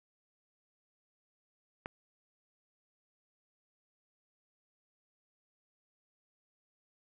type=click; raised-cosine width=0.5 ms; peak=-23 dBFS; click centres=1.859 s; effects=none

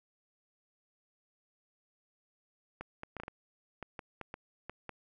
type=clicks; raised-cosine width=0.5 ms; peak=-26 dBFS; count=12; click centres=2.81 / 3.034 / 3.167 / 3.2 / 3.235 / 3.281 / 3.827 / 3.992 / 4.213 / 4.341 / 4.696 / 4.893 s; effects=none

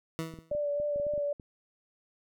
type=tone with exponential decay; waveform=20% pulse; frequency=162.4 Hz; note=E3; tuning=26 cents flat; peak=-25 dBFS; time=0.19-0.55 s; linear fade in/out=0 ms; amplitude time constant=77 ms
type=clicks; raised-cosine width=3 ms; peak=-33 dBFS; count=11; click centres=0.339 / 0.388 / 0.515 / 0.55 / 0.8 / 0.96 / 0.999 / 1.067 / 1.137 / 1.178 / 1.398 s
type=tone with vibrato; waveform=sine; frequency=583 Hz; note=D5; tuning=13 cents flat; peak=-28 dBFS; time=0.51-1.33 s; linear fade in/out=5 ms; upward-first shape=sine; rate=3.7 Hz; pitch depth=22 cents each way
effects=none

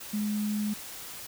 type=tone in noise; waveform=sine; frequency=210 Hz; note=G#3; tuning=19 cents sharp; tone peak=-27 dBFS; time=0.13-0.74 s; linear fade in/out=10 ms; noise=white; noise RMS=-42 dBFS; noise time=0-1.27 s; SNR=+12 dB; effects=none

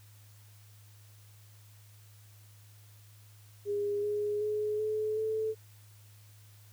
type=tone with pitch steps; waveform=sine; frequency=409.1 / 416 / 423 / 430.2 / 437.5 Hz; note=G#4 / G#4 / G#4 / A4 / A4; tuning=-26 / +3 / +32 / -39 / -10 cents; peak=-29 dBFS; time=3.65-5.55 s; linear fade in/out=50 ms; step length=380 ms; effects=added 104 Hz sine -54 dBFS peak until 6.72 s + white hiss -62 dBFS RMS until 6.72 s

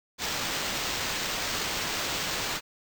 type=noise with sample-and-hold; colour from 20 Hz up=white; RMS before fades=-31 dBFS; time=0.18-2.61 s; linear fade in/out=50 ms; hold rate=11025 Hz; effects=none

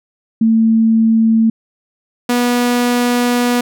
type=tone pair in turn; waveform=sine / sawtooth; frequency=224.2 / 243.4 Hz; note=A3 / B3; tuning=+33 / -25 cents; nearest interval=minor second; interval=142 cents; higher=second; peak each=-8 dBFS; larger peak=neither; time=0.41-1.5 / 2.29-3.61 s; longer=second; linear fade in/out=5 ms; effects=none

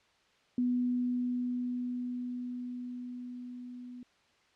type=tone with level ramp; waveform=sine; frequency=246.9 Hz; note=B3; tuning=in tune; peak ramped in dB=-26 to -43 dBFS; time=0.58-4.03 s; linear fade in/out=2 ms; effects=white hiss -67 dBFS RMS until 4.55 s + low-pass 4000 Hz 12 dB/octave

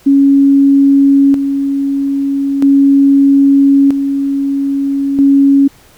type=tone with tremolo; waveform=sine; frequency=277.2 Hz; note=C#4; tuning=in tune; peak=-4 dBFS; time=0.06-5.68 s; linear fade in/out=10 ms; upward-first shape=square; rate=0.39 Hz; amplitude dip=55%; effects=pink hiss -44 dBFS RMS until 5.97 s

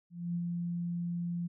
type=tone with ADSR envelope; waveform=sine; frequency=172.8 Hz; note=F3; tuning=18 cents flat; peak=-30 dBFS; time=0.1-1.48 s; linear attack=250 ms; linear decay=56 ms; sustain=-2 dB; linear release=19 ms; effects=none

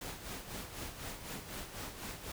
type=noise with tremolo; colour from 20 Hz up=pink; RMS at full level=-42 dBFS; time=0.01-2.32 s; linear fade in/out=5 ms; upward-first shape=sine; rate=4 Hz; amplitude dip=60%; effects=none

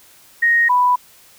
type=tone pair in turn; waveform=sine; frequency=1868 / 989.5 Hz; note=A#6 / B5; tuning=+3 / +3 cents; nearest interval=major seventh; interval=1100 cents; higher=first; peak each=-11 dBFS; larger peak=neither; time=0.42-0.69 / 0.69-0.96 s; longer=neither; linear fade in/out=10 ms; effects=white hiss -48 dBFS RMS until 1.38 s

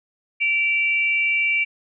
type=tone pair together; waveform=sine; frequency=2323 / 2763 Hz; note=D7 / F7; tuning=-20 / -19 cents; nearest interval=minor third; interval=301 cents; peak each=-18 / -25 dBFS; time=0.4-1.65 s; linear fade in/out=20 ms; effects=none

